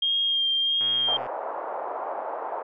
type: tone with vibrato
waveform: sine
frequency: 3218 Hz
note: G7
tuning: 45 cents sharp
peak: -21 dBFS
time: 0.02-1.17 s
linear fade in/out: 5 ms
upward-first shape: sine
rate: 1.5 Hz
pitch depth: 19 cents each way
type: click train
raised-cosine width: 0.5 ms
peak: -26 dBFS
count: 57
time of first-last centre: 0.81-1.265 s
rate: 123 Hz
type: band-pass noise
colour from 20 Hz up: pink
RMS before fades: -32 dBFS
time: 1.07-2.63 s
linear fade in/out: 10 ms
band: 560 to 1000 Hz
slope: 24 dB/octave
effects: none